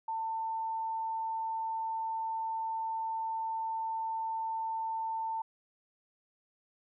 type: tone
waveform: sine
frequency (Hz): 895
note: A5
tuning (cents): +29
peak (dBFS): -32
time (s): 0.08-5.42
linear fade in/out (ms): 5
effects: none